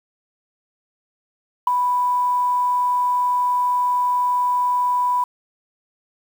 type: tone with ADSR envelope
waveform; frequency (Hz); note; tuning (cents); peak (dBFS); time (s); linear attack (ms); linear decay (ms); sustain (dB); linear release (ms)
sine; 987.8; B5; 0; -8; 1.67-5.24; 5; 6; -8; 4
effects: tanh soft clip ceiling -6 dBFS + 7-bit